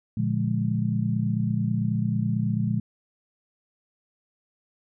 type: chord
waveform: sine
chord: Bb dominant seventh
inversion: none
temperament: just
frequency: 116.54 / 145.68 / 174.81 / 209.8 Hz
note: Bb2 / D3 / F3 / Ab3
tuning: 0 / -14 / +2 / +18 cents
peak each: -26 / -30 / -29 / -27 dBFS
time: 0.17-2.8 s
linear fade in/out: 5 ms
effects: none